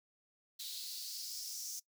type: noise with high-pass filter sweep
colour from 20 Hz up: white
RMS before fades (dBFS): -44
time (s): 0.59-1.8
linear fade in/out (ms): 10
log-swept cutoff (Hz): 3900 to 6000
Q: 4.6
effects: noise-tail reverb RT60 0.1 s tail -20 dB re dry